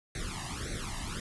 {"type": "noise with flanger", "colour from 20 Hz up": "pink", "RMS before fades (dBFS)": -37, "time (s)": [0.15, 1.2], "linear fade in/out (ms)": 2, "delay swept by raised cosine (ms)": [0.49, 1.06], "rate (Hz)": 1.8, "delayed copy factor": 1, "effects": ["resampled to 24000 Hz"]}